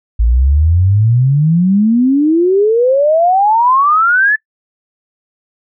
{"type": "exponential sweep", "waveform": "sine", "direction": "up", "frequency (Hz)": [54, 1760], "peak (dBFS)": -7, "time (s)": [0.19, 4.36], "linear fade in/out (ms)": 10, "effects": ["noise-tail reverb RT60 0.1 s tail -22 dB re dry"]}